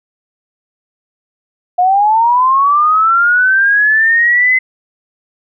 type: linear sweep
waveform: sine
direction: up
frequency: 708 to 2053 Hz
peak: -7 dBFS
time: 1.78-4.59 s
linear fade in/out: 10 ms
effects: none